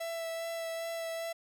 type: tone with vibrato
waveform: 45% pulse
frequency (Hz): 662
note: E5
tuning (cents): +7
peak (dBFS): -35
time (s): 0-1.33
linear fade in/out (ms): 10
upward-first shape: sine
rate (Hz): 2.5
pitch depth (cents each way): 13
effects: none